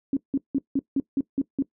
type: tone bursts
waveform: sine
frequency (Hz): 274.6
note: C#4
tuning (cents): -16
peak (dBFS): -19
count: 8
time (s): 0.13-1.624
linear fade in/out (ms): 2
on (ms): 38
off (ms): 170
effects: noise-tail reverb RT60 0.1 s tail -19 dB re dry